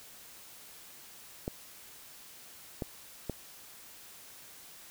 clicks, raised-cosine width 2 ms, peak -20 dBFS, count 3, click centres 1.479 / 2.822 / 3.297 s, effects white hiss -52 dBFS RMS until 4.9 s

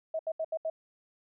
sine tone bursts, 641 Hz, E5, 49 cents flat, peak -29 dBFS, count 5, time 0.14-0.7 s, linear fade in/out 5 ms, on 52 ms, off 75 ms, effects none

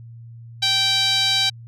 sawtooth tone with band-pass filter, 779 Hz, G5, 11 cents flat, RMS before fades -19 dBFS, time 0.62-1.5 s, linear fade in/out 10 ms, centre 4000 Hz, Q 3.9, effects added 116 Hz sine -37 dBFS peak until 1.67 s

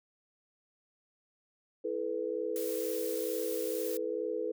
sine chord, E suspended fourth, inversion none, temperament equal with one note detuned, 329.6 / 431.7 / 493.9 Hz, E4 / A4 / B4, 0 / -33 / 0 cents, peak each -39 / -35 / -35 dBFS, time 1.84-4.52 s, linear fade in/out 10 ms
blue noise, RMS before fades -42 dBFS, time 2.56-3.97 s, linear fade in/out 0 ms
effects none

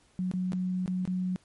sine tone with dropouts, 183.5 Hz, F#3, 14 cents flat, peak -27 dBFS, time 0.19-1.36 s, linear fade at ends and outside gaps 0 ms, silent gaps 0.314-0.337 / 0.521-0.532 / 0.86-0.878 / 1.053-1.076 s, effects pink hiss -64 dBFS RMS until 1.44 s + MP3 48 kbps

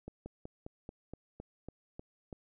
slowing click train, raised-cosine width 2 ms, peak -30 dBFS, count 10, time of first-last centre 0.08-2.328 s, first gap 180 ms, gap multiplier 1.08, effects none

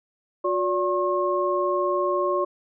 sine tone cluster, 361.4 / 576 / 1079 Hz, F#4 / D5 / C#6, -41 / -34 / -47 cents, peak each -25 dBFS, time 0.44-2.45 s, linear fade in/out 10 ms, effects none

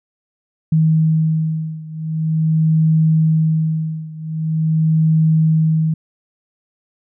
sine beating tone pair, 158.6 / 159.04 Hz, D#3 / D#3, +33 / +38 cents, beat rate 0.44 Hz, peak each -15 / -17 dBFS, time 0.72-5.94 s, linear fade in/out 5 ms, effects none

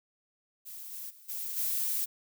violet noise with level steps, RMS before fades -44 / -41 / -55 / -37 / -31 dBFS, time 0.65-2.06 s, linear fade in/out 20 ms, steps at 0.91 / 1.09 / 1.28 / 1.56 s, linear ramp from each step 20 ms, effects none

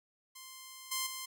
5% pulse tone with level steps, 1046.5 Hz, C6, in tune, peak -36 / -21 / -28 dBFS, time 0.35-1.26 s, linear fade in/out 10 ms, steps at 0.91 / 1.06 s, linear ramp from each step 10 ms, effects none

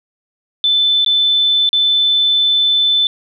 sine tone with dropouts, 3520 Hz, A7, in tune, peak -10 dBFS, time 0.64-3.07 s, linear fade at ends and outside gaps 1 ms, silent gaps 1.047-1.062 / 1.691-1.73 s, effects none

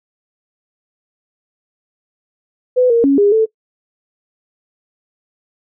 sine tone with pitch steps, 502 / 465.6 / 277.4 / 407.1 / 441.7 Hz, B4 / A#4 / C#4 / G#4 / A4, +28 / -2 / +1 / -35 / +7 cents, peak -8 dBFS, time 2.76-3.46 s, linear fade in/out 20 ms, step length 140 ms, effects noise-tail reverb RT60 0.1 s tail -21 dB re dry

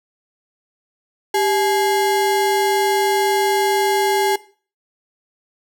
square ring-modulated tone, 622.3 Hz, D#5, in tune, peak -13 dBFS, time 1.34-4.36 s, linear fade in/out 5 ms, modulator 229 Hz, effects noise-tail reverb RT60 0.4 s tail -18 dB re dry

